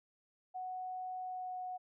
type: tone with pitch glide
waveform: sine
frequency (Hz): 740 to 734.9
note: F#5 to F#5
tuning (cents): 0 to -12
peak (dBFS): -39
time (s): 0.54-1.78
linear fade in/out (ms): 20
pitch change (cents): -12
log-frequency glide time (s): 1.19-1.59
effects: none